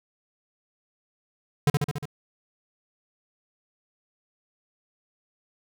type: tone with echo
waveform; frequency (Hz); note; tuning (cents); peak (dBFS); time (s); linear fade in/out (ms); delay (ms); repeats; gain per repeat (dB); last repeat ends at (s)
square; 145.6; D3; -15; -17; 1.67-1.7; 2; 71; 5; -3; 2.055
effects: none